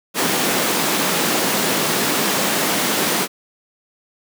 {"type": "high-pass noise", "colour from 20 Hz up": "pink", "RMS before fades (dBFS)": -19, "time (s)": [0.14, 3.28], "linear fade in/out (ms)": 50, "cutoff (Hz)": 180, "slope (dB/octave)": 24, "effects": []}